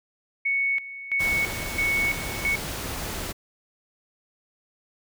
sine tone with tremolo, 2217 Hz, C#7, in tune, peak -21 dBFS, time 0.45-2.56 s, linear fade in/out 10 ms, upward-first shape square, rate 1.5 Hz, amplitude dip 80%
pink noise, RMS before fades -32 dBFS, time 1.19-3.33 s, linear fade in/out 20 ms
effects none

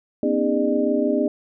sine tone cluster, 242.4 / 268.8 / 306.5 / 407.5 / 603 Hz, B3 / C4 / D#4 / G#4 / D5, -32 / +47 / -26 / -33 / +46 cents, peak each -24 dBFS, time 0.23-1.28 s, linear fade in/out 2 ms, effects none

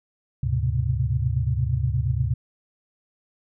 sine tone cluster, 74.2 / 104 / 123.1 / 131.5 Hz, D2 / G#2 / B2 / C3, +18 / +3 / -5 / +9 cents, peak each -26 dBFS, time 0.43-2.34 s, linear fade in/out 5 ms, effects none

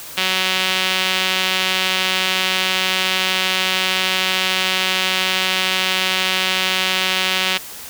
sawtooth tone with band-pass filter, 186.9 Hz, F#3, 18 cents sharp, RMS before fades -19 dBFS, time 0.17-7.58 s, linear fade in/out 10 ms, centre 3100 Hz, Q 1.9, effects white hiss -34 dBFS RMS until 7.89 s

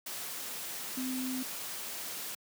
sine tone in noise, 257.4 Hz, C4, 28 cents flat, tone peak -33 dBFS, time 0.97-1.43 s, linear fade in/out 5 ms, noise white, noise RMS -40 dBFS, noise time 0.06-2.35 s, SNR +4 dB, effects high-pass 150 Hz 12 dB/octave

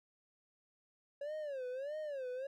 triangle tone with vibrato, 556 Hz, C#5, 5 cents sharp, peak -37 dBFS, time 1.21-2.47 s, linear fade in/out 5 ms, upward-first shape sine, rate 1.6 Hz, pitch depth 190 cents each way, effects none

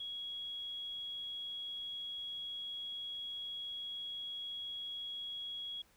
sine tone, 3322 Hz, G#7, in tune, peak -40 dBFS, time 0-5.82 s, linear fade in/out 5 ms, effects pink hiss -68 dBFS RMS until 5.96 s

